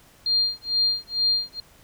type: tone with tremolo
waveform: sine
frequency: 4200 Hz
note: C8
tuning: 6 cents sharp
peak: -17 dBFS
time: 0.26-1.6 s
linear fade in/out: 2 ms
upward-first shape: sine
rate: 2.2 Hz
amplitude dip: 100%
effects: pink hiss -54 dBFS RMS until 1.83 s